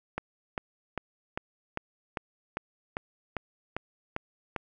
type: click train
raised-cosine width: 0.5 ms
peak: -16 dBFS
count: 12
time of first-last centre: 0.18-4.562 s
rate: 2.51 Hz
effects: none